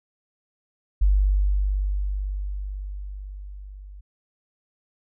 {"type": "tone with level ramp", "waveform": "sine", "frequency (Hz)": 49, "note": "G1", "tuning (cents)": 0, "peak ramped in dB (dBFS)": [-14, -39], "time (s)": [1.01, 4.01], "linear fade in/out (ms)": 10, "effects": []}